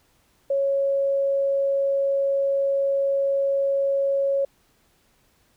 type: tone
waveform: sine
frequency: 552 Hz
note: C#5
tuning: 7 cents flat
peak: -19 dBFS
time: 0.5-4.45 s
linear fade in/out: 5 ms
effects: pink hiss -63 dBFS RMS until 5.56 s